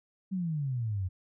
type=exponential sweep; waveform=sine; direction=down; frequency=196 to 89 Hz; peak=-29 dBFS; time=0.31-1.09 s; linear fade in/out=20 ms; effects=none